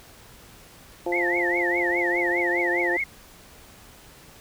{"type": "harmonic tone", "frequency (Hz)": 174.61, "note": "F3", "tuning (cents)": 0, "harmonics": [2, 3, 4, 5], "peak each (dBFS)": [-26, -30, -32, -34], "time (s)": [1.06, 2.97], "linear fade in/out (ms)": 5}
{"type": "tone with vibrato", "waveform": "sine", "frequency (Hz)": 1975.5, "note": "B6", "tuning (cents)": 0, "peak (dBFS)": -23, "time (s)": [1.12, 3.04], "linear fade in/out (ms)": 5, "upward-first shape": "triangle", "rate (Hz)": 4.9, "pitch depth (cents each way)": 220}
{"effects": ["pink hiss -49 dBFS RMS until 4.4 s"]}